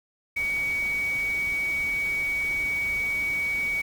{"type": "tone in noise", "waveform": "sine", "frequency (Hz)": 2255, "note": "C#7", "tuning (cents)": 29, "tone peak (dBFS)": -24, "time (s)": [0.36, 3.82], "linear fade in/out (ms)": 10, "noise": "pink", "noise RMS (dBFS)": -41, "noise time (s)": [0.36, 3.82], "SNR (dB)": 14, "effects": []}